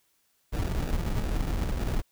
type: noise with sample-and-hold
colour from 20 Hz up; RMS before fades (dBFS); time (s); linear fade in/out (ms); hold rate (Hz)
brown; -28; 0.52-2.02; 20; 1050
effects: white hiss -70 dBFS RMS until 2.11 s